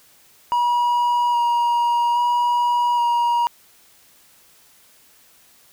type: tone with vibrato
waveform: triangle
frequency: 957 Hz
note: A#5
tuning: 45 cents sharp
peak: -14 dBFS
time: 0.52-3.47 s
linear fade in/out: 0 ms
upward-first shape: square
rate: 0.61 Hz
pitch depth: 11 cents each way
effects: white hiss -53 dBFS RMS until 5.72 s